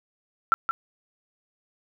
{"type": "tone with echo", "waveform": "sine", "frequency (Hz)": 1343, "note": "E6", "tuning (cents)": 32, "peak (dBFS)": -14, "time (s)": [0.52, 0.54], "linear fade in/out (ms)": 0, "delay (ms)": 170, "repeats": 1, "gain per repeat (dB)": -7, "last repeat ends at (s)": 0.71, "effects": []}